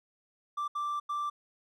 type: tone bursts at uneven times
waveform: triangle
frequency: 1174.7 Hz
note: D6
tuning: in tune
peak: -28 dBFS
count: 3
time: 0.57-0.68 / 0.75-1 / 1.09-1.3 s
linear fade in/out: 10 ms
effects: tanh soft clip ceiling -24 dBFS